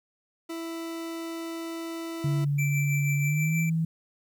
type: tone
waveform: 40% pulse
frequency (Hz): 330.7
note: E4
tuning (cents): +6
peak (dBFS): -32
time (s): 0.49-2.45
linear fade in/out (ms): 10
type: tone with pitch glide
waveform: sine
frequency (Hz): 143.3 to 162.72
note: D3 to E3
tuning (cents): -42 to -22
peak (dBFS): -23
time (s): 2.24-3.85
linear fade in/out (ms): 5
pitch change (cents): +220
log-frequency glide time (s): 3.22-3.57
type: tone with tremolo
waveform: square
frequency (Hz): 2336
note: D7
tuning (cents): -10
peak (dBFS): -29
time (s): 2.58-3.7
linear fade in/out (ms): 10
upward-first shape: triangle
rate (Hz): 6.2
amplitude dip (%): 50
effects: 10-bit